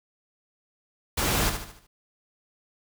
pink noise with echo, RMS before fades -25 dBFS, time 1.17-1.5 s, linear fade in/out 10 ms, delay 74 ms, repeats 5, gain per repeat -7 dB, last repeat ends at 1.87 s, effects none

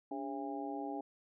harmonic tone with a mistuned harmonic, 135.1 Hz, C#3, 44 cents flat, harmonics 2 / 3 / 4 / 5 / 6, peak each -41 / -46 / -50 / -46 / -43 dBFS, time 0.11-1.01 s, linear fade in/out 5 ms, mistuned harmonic 2, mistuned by +100 cents, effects none

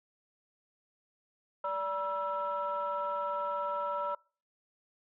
sine tone cluster, 580 / 963 / 1329 Hz, D5 / B5 / E6, -22 / -44 / +14 cents, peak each -35 / -34 / -35 dBFS, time 1.64-4.15 s, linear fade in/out 5 ms, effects noise-tail reverb RT60 0.4 s tail -25 dB re dry + tanh soft clip ceiling -24 dBFS

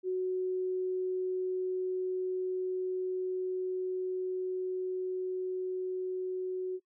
sine tone with level ramp, 370 Hz, F#4, in tune, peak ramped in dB -29 to -32 dBFS, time 0.03-6.8 s, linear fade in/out 50 ms, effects noise-tail reverb RT60 0.1 s tail -24 dB re dry

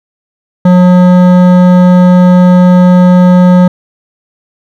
sine tone with hard clipping, 180.4 Hz, F#3, 44 cents flat, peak -3 dBFS, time 0.65-3.68 s, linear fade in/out 5 ms, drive 13 dB, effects none

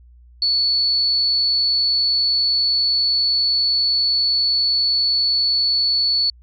sine tone, 4435 Hz, C#8, in tune, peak -15 dBFS, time 0.42-6.3 s, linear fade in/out 2 ms, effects added 60 Hz sine -44 dBFS peak until 6.42 s

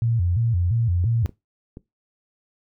sine tone with vibrato, 100.9 Hz, G#2, 49 cents flat, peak -18 dBFS, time 0.02-1.26 s, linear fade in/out 0 ms, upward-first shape square, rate 2.9 Hz, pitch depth 240 cents each way
clicks, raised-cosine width 3 ms, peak -24 dBFS, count 4, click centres 1.041 / 1.249 / 1.293 / 1.771 s
effects noise-tail reverb RT60 0.2 s tail -20 dB re dry

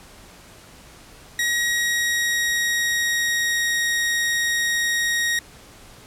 sawtooth tone with pitch glide, 1898 to 1878.4 Hz, A#6 to A#6, +31 to +13 cents, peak -16 dBFS, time 1.39-5.39 s, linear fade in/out 2 ms, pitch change -18 cents, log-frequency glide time 1.51-3.81 s, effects pink hiss -46 dBFS RMS until 6.06 s + low-pass 12000 Hz 12 dB/octave

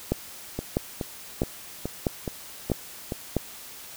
two click trains, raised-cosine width 2 ms, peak -9 / -15 dBFS, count 6 / 7, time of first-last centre 0.12-3.367 / 0.59-3.122 s, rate 1.54 / 2.37 Hz, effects white hiss -43 dBFS RMS until 3.96 s

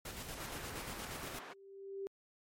pink noise with tremolo, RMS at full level -44 dBFS, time 0.05-1.39 s, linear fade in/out 5 ms, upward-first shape square, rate 8.5 Hz, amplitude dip 40%
white band-pass noise, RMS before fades -50 dBFS, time 0.36-1.54 s, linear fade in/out 20 ms, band 250 to 1600 Hz, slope 12 dB/octave
sine tone with exponential growth, 392 Hz, G4, in tune, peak -37 dBFS, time 1.05-2.07 s, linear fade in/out 0 ms, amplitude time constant 220 ms
effects MP3 64 kbps

